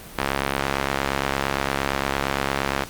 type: tone with band-pass filter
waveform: sawtooth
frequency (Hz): 68.7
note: C#2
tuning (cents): -15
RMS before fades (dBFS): -25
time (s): 0.18-2.84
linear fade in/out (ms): 5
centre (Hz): 1600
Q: 0.6
effects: pink hiss -40 dBFS RMS until 2.89 s + Opus 32 kbps